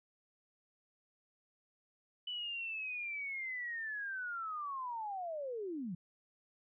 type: linear sweep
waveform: sine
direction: down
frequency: 2991 to 160.8 Hz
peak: -38 dBFS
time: 2.27-5.95 s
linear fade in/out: 5 ms
effects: none